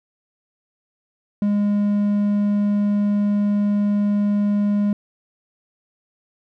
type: tone with hard clipping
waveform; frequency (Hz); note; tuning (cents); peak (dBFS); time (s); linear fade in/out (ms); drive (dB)
triangle; 205.1; G#3; -21; -17; 1.42-4.93; 2; 6
effects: none